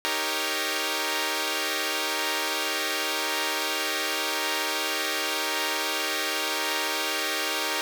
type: chord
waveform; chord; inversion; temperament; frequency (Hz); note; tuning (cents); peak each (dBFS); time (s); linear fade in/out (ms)
5% pulse; Eb dominant seventh; none; equal; 311.1 / 392 / 466.2 / 554.4; Eb4 / G4 / Bb4 / Db5; 0 / 0 / 0 / 0; -20; 0.05-7.81; 0
effects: none